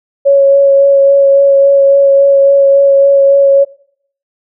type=tone with vibrato; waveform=sine; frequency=554.4 Hz; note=C#5; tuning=in tune; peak=-3 dBFS; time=0.25-3.65 s; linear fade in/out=20 ms; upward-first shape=sine; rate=3.6 Hz; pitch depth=11 cents each way; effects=noise-tail reverb RT60 0.6 s tail -19 dB re dry